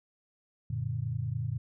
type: chord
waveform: sine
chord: Gb augmented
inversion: none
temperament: equal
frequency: 92.5 / 116.54 / 146.83 Hz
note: Gb2 / Bb2 / D3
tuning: 0 / 0 / 0 cents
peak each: -38 / -32 / -36 dBFS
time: 0.7-1.58 s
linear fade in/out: 5 ms
effects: none